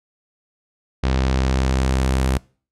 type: tone with low-pass filter sweep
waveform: sawtooth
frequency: 65.41 Hz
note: C2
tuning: in tune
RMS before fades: -19 dBFS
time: 1.03-2.38 s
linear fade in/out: 10 ms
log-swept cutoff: 4700 to 11000 Hz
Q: 1.1
effects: noise-tail reverb RT60 0.4 s tail -24 dB re dry